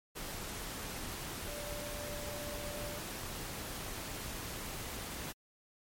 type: tone in noise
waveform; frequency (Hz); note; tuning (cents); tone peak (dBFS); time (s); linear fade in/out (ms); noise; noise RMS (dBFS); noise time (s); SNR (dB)
sine; 587.3; D5; 0; -44; 1.47-2.99; 20; pink; -42; 0.15-5.33; -5
effects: MP3 64 kbps